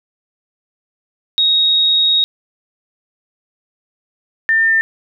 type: tone pair in turn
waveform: sine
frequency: 3765 / 1801.1 Hz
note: A#7 / A6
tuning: +16 / +40 cents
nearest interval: octave + minor second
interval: 1276 cents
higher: first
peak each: -10 dBFS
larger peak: neither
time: 1.38-2.24 / 4.49-4.81 s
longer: first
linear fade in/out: 0 ms
effects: none